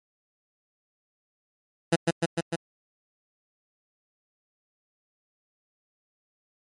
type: tone with echo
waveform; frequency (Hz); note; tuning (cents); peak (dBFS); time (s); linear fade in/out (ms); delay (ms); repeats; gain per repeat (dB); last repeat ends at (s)
15% pulse; 167.3; E3; +26; -11; 1.92-1.96; 10; 150; 4; -2; 2.56
effects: MP3 48 kbps